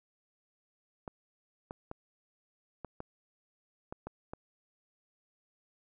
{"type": "clicks", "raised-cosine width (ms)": 1, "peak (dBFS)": -26, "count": 8, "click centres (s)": [1.078, 1.709, 1.914, 2.847, 3.004, 3.925, 4.07, 4.335], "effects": []}